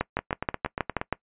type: two click trains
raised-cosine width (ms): 0.5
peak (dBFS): -13 / -9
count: 8 / 8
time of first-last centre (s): 0.19-1.014 / 0.01-1.126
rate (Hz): 8.49 / 6.27
effects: noise-tail reverb RT60 0.1 s tail -22 dB re dry + resampled to 8000 Hz